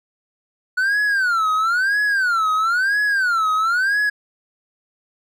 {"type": "tone with vibrato", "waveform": "triangle", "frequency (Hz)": 1460, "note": "F#6", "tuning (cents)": -24, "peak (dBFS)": -14, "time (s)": [0.77, 4.1], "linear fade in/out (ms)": 10, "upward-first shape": "sine", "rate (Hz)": 1, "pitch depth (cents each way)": 250, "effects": []}